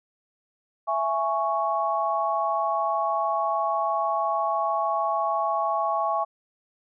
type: chord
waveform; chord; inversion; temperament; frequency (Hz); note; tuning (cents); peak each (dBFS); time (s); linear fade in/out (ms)
sine; C# minor; first; just; 665.2 / 831.5 / 1108.7; E5 / G#5 / C#6; +16 / +2 / 0; -27 / -27 / -26; 0.87-6.25; 20
effects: none